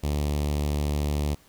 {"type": "tone with notch filter", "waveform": "sawtooth", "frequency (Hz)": 73.42, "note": "D2", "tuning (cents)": 0, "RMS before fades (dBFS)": -26, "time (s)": [0.03, 1.35], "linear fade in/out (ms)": 10, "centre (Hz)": 1500, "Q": 0.96, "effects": ["pink hiss -57 dBFS RMS until 1.48 s"]}